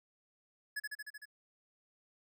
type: tone with echo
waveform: square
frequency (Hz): 1700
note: G#6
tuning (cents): +40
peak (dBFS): -36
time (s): 0.76-0.8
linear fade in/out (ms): 10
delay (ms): 76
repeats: 6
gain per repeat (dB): -2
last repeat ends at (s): 1.256
effects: none